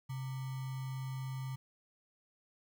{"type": "tone with sample-and-hold", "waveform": "sine", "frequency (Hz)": 131.8, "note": "C3", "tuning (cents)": 13, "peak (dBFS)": -37, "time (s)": [0.09, 1.56], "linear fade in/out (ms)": 10, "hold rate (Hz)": 1050, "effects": []}